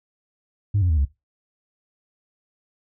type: tone with pitch steps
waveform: sine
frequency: 101.7 / 89.56 / 78.88 / 69.46 Hz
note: G#2 / F2 / D#2 / C#2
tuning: -36 / +44 / +24 / +4 cents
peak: -15 dBFS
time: 0.74-1.052 s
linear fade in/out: 10 ms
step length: 78 ms
effects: noise-tail reverb RT60 0.2 s tail -18 dB re dry + tanh soft clip ceiling -14 dBFS